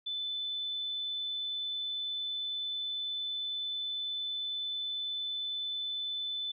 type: tone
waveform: sine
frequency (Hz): 3511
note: A7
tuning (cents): -4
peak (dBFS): -33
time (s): 0.06-6.52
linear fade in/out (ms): 10
effects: none